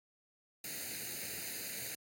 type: noise with comb filter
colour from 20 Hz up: white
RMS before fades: -42 dBFS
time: 0.64-1.95 s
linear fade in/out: 2 ms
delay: 0.45 ms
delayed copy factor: +0.85
effects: high-pass 80 Hz 12 dB/octave + AAC 64 kbps